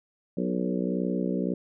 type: harmonic tone with a mistuned harmonic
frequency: 61.74 Hz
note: B1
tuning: in tune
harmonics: 3 / 4 / 5 / 6 / 7 / 8 / 9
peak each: -29 / -31 / -33 / -35 / -36 / -37 / -38 dBFS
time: 0.37-1.54 s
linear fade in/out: 5 ms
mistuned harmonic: 7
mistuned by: +18 cents
effects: none